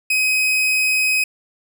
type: tone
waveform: 40% pulse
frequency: 2525 Hz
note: D#7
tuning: 25 cents sharp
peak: -14 dBFS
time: 0.1-1.24 s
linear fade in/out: 5 ms
effects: none